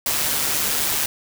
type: noise with amplitude modulation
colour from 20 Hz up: white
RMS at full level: -20 dBFS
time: 0.06-1.06 s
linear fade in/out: 2 ms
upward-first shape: sine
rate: 148 Hz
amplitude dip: 40%
effects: none